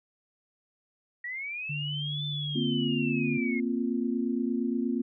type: linear two-way sweep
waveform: sine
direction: up then down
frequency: 1898 to 3546 to 2125 Hz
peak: -33 dBFS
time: 1.24-3.6 s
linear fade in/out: 5 ms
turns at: 2.25 s
type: tone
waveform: sine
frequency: 146.83 Hz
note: D3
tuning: in tune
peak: -32 dBFS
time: 1.69-3.38 s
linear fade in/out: 10 ms
type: chord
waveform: sine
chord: Bb suspended second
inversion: none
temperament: equal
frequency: 233.1 / 261.6 / 349.2 Hz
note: Bb3 / C4 / F4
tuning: 0 / 0 / 0 cents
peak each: -29 / -30 / -34 dBFS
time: 2.55-5.02 s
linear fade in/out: 10 ms
effects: none